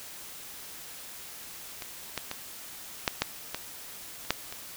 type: clicks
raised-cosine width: 0.2 ms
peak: -20 / -13 / -16 / -6 / -7 / -14 / -29 / -6 / -21 dBFS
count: 9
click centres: 1.822 / 2.177 / 2.314 / 3.078 / 3.22 / 3.546 / 4.25 / 4.306 / 4.525 s
effects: white hiss -44 dBFS RMS until 4.76 s